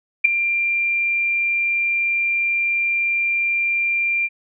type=tone with ADSR envelope; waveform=sine; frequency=2379 Hz; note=D7; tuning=22 cents sharp; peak=-5 dBFS; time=0.24-4.29 s; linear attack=13 ms; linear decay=4 ms; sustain=-12 dB; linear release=41 ms; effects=none